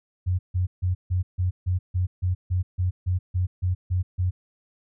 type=tone bursts; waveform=sine; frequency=91 Hz; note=F#2; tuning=28 cents flat; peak=-20 dBFS; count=15; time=0.26-4.31 s; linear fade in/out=20 ms; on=130 ms; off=150 ms; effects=none